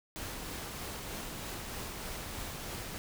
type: noise with tremolo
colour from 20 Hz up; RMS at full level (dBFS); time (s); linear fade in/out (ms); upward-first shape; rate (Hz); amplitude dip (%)
pink; -40; 0.16-2.98; 0; triangle; 3.2; 25
effects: none